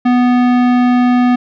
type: tone with tanh clipping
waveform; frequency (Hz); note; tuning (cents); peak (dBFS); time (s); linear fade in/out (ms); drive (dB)
sine; 246.9; B3; 0; -10; 0.05-1.36; 10; 18
effects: none

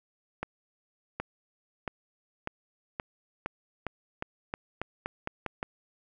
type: accelerating click train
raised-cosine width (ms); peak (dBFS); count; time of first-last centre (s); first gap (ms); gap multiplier
0.5; -17; 14; 0.43-5.629; 770; 0.88
effects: none

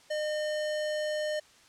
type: tone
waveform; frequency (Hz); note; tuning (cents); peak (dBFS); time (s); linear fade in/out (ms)
square; 608; D#5; -40; -30; 0.1-1.4; 10
effects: white hiss -58 dBFS RMS until 1.68 s + low-pass 7000 Hz 12 dB/octave

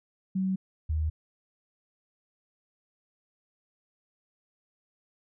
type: tone pair in turn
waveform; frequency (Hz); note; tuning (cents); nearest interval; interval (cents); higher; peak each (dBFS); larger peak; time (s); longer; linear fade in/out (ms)
sine; 189.3 / 77.95; F#3 / D#2; +40 / +4; octave + minor third; 1536; first; -25; neither; 0.35-0.56 / 0.89-1.1; neither; 10
effects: none

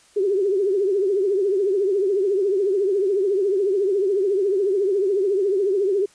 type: tone with vibrato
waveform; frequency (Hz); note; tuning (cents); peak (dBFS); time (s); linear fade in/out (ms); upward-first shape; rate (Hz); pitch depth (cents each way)
sine; 392; G4; 0; -17; 0.16-6.06; 10; triangle; 14; 140
effects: white hiss -54 dBFS RMS until 6.14 s + resampled to 22050 Hz

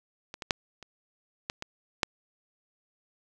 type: clicks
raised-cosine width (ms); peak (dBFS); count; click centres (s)
0.2; -22 / -19 / -6 / -27 / -14 / -18 / -6; 7; 0.341 / 0.422 / 0.508 / 0.827 / 1.499 / 1.624 / 2.032
effects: none

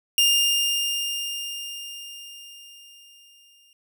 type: tone with exponential decay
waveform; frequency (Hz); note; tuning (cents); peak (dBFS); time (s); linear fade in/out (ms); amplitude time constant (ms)
sawtooth; 2808; F7; +9; -12; 0.18-3.73; 1; 770
effects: none

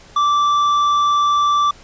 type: tone with tanh clipping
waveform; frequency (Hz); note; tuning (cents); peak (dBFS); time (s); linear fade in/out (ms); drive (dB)
sine; 1168; D6; -10; -14; 0.16-1.71; 5; 8
effects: pink hiss -44 dBFS RMS until 1.83 s + resampled to 16000 Hz

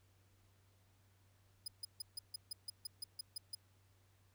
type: tone bursts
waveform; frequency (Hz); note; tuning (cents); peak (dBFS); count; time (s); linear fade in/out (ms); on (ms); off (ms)
sawtooth; 4996; D#8; +6; -38; 12; 1.66-3.55; 5; 20; 150
effects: added 96 Hz sine -69 dBFS peak until 4.34 s + pink hiss -75 dBFS RMS until 4.34 s

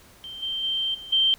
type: tone with level steps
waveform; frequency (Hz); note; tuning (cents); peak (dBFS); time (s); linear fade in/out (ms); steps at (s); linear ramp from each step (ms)
sine; 3136; G7; 0; -35 / -26 / -23 / -37 / -17; 0.24-1.34; 0; 0.42 / 0.63 / 0.94 / 1.12; 10
effects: pink hiss -52 dBFS RMS until 1.38 s

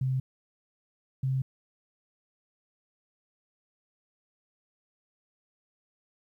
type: tone pair in turn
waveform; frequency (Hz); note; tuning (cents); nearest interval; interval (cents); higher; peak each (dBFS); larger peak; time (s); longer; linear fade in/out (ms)
sine; 130.81 / 132.25; C3 / C3; 0 / +19; unison; 19; second; -25 / -25; neither; 0.01-0.2 / 1.23-1.42; neither; 5
effects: 11-bit

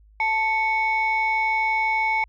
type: tone pair together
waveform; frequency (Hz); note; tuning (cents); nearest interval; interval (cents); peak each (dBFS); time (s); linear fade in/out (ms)
sine; 880 / 2217; A5 / C#7; 0 / 0; octave + major third; 1600; -21; 0.2-2.24; 2
effects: tanh soft clip ceiling -14 dBFS + added 52 Hz sine -50 dBFS peak until 2.28 s

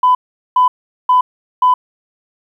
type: tone bursts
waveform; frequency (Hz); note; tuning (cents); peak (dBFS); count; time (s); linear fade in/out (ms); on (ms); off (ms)
sine; 1002; B5; +25; -6; 4; 0.03-1.74; 5; 120; 410
effects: tanh soft clip ceiling -3 dBFS + 8-bit

